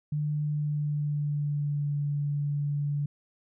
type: tone with pitch glide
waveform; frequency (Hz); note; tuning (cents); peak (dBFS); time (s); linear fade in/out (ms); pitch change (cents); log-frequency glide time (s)
sine; 149.3 to 144.8; D3 to D3; +29 to -24; -26; 0.12-3.06; 5; -53; 0.41-1.95
effects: none